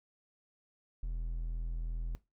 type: tone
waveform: triangle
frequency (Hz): 41.33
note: E1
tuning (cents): +5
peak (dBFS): -32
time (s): 1.03-2.15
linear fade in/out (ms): 0
effects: noise-tail reverb RT60 0.2 s tail -17 dB re dry